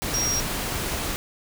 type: tone in noise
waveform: sine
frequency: 5630 Hz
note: F8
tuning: 13 cents sharp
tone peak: -23 dBFS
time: 0.14-0.4 s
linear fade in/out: 0 ms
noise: pink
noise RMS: -28 dBFS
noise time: 0.02-1.16 s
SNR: +2 dB
effects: none